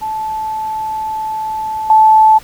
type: tone with level steps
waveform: sine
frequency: 872 Hz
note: A5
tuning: 16 cents flat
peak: -17 / -4 dBFS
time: 0.01-2.39 s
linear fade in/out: 20 ms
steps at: 1.9 s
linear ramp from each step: 2 ms
effects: pink hiss -39 dBFS RMS until 2.43 s